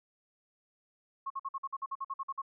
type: tone bursts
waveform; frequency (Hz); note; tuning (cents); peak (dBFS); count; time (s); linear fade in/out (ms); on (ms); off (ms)
sine; 1087; C#6; -34; -33; 13; 1.26-2.419; 10; 43; 50
effects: none